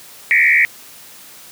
sine tone with frequency modulation, 2093 Hz, C7, in tune, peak -9 dBFS, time 0.31-0.65 s, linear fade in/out 0 ms, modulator 76.3 Hz, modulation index 3.4, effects white hiss -40 dBFS RMS until 1.51 s + high-pass 100 Hz 12 dB/octave

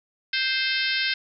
harmonic tone, 523.3 Hz, C5, in tune, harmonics 3 / 4 / 5 / 6 / 7 / 8 / 9 / 10, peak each -28 / -29 / -30 / -31 / -31 / -32 / -33 / -33 dBFS, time 0.33-1.14 s, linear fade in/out 5 ms, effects none

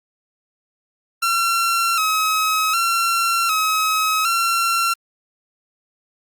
sawtooth tone with vibrato, 1318.5 Hz, E6, in tune, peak -13 dBFS, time 1.22-4.94 s, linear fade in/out 10 ms, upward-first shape square, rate 0.66 Hz, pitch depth 56 cents each way, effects Opus 48 kbps

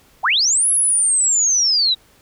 sine linear two-way sweep, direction up then down, 622.3 to 10930 to 3771 Hz, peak -13 dBFS, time 0.23-1.95 s, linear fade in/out 20 ms, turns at 0.7 s, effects pink hiss -53 dBFS RMS until 2.21 s

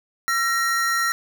square tone pair together, 1354.8 / 1878 Hz, E6 / A#6, +47 / +12 cents, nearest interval tritone, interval 565 cents, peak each -23 dBFS, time 0.28-1.12 s, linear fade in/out 0 ms, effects none

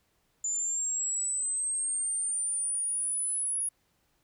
sine linear sweep, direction up, 7050 to 10460 Hz, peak -28 dBFS, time 0.44-3.69 s, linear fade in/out 5 ms, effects pink hiss -72 dBFS RMS until 4.23 s

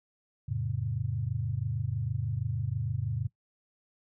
sine chord, F augmented, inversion none, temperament equal with one note detuned, 87.31 / 110 / 136.29 Hz, F2 / A2 / C#3, 0 / 0 / -29 cents, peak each -37 / -32 / -33 dBFS, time 0.48-3.28 s, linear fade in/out 10 ms, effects noise-tail reverb RT60 0.1 s tail -19 dB re dry

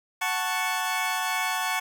20% pulse chord, F# minor, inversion none, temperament equal, 740 / 880 / 1108.7 Hz, F#5 / A5 / C#6, 0 / 0 / 0 cents, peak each -25 dBFS, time 0.21-1.8 s, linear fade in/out 10 ms, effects 9-bit

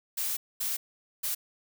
blue noise bursts at uneven times, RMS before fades -31 dBFS, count 3, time 0.17-0.37 / 0.6-0.77 / 1.23-1.35 s, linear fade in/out 10 ms, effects none

